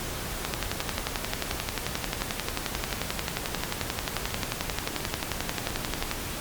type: two click trains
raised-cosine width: 0.2 ms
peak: -9 / -17 dBFS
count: 65 / 8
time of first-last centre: 0.45-6.114 / 0.81-5.705 s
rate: 11.3 / 1.43 Hz
effects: pink hiss -34 dBFS RMS until 6.4 s + MP3 96 kbps